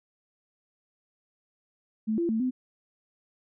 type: tone with pitch steps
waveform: sine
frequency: 218.4 / 340.1 / 222.7 / 254.7 Hz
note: A3 / F4 / A3 / C4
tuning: -13 / -46 / +21 / -46 cents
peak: -24 dBFS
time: 2.07-2.51 s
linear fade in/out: 20 ms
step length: 110 ms
effects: none